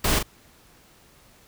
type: noise with echo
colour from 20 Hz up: pink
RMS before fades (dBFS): -22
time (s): 0.04-0.19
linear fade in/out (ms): 5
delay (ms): 39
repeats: 1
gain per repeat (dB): -6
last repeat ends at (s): 0.229
effects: pink hiss -55 dBFS RMS until 1.47 s